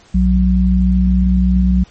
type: tone pair together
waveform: sine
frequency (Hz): 61.74 / 185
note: B1 / F#3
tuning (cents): 0 / 0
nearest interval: octave + perfect fifth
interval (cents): 1900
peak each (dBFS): -12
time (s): 0.14-1.84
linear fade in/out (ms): 10
effects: pink hiss -47 dBFS RMS until 1.9 s + MP3 32 kbps